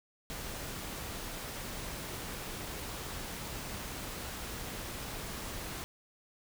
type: noise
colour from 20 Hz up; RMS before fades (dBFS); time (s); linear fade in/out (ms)
pink; -41; 0.3-5.84; 0
effects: none